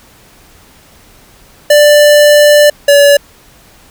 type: tone pair in turn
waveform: square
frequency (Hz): 590 / 571.2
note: D5 / D5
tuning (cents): +8 / -48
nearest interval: minor second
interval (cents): 56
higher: first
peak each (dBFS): -3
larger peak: neither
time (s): 1.7-2.7 / 2.88-3.17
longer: first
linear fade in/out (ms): 5
effects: pink hiss -42 dBFS RMS until 3.9 s